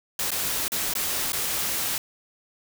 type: noise with dropouts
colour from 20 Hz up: white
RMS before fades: -27 dBFS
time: 0.19-1.98 s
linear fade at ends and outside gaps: 2 ms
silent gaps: 0.306-0.316 / 0.681-0.719 / 0.937-0.952 / 1.321-1.331 s
effects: none